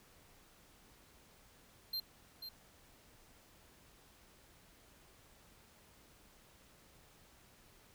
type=tone with echo; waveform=square; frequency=4169 Hz; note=C8; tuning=7 cents flat; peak=-37 dBFS; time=1.93-2 s; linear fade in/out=5 ms; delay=490 ms; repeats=1; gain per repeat=-8 dB; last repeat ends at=2.49 s; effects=pink hiss -64 dBFS RMS until 7.94 s